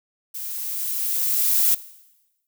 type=noise with level ramp; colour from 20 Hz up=violet; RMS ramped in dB=-32 to -17 dBFS; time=0.34-1.75 s; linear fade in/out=10 ms; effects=noise-tail reverb RT60 1.0 s tail -18 dB re dry